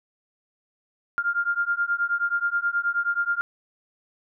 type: beating tone pair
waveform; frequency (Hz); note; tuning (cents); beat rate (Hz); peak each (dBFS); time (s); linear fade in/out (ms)
sine; 1396.9 / 1406.3; F6 / F6; 0 / +12; 9.4; -25; 1.18-3.41; 0
effects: none